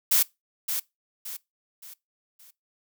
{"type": "noise with echo", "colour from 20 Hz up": "blue", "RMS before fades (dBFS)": -20, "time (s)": [0.11, 0.23], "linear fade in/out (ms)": 10, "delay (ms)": 570, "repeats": 4, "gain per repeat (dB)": -8, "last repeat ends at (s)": 2.51, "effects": ["noise-tail reverb RT60 0.2 s tail -22 dB re dry"]}